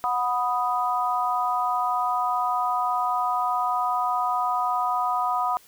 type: chord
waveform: sine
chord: B major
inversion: second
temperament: equal with one note detuned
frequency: 732.8 / 987.8 / 1244.5 Hz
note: F#5 / B5 / D#6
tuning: -17 / 0 / 0 cents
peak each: -26 dBFS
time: 0.04-5.57 s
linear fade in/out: 0 ms
effects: white hiss -54 dBFS RMS until 5.67 s